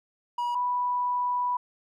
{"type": "tone pair in turn", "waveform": ["triangle", "sine"], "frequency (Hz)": [965, 984.7], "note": ["B5", "B5"], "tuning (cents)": [-40, -5], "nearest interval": "unison", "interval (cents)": 35, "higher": "second", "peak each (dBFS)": -24, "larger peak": "neither", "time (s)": [[0.38, 0.55], [0.55, 1.57]], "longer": "second", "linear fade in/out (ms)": 5, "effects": []}